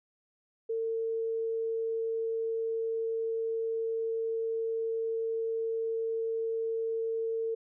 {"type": "tone", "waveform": "sine", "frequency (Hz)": 451.9, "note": "A4", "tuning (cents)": 46, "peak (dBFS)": -29, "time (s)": [0.69, 7.55], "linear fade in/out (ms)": 10, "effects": []}